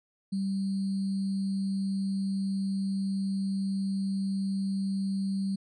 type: tone with sample-and-hold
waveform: sine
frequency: 194.4 Hz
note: G3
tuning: 14 cents flat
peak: -27 dBFS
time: 0.32-5.56 s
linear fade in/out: 10 ms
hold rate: 4410 Hz
effects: resampled to 24000 Hz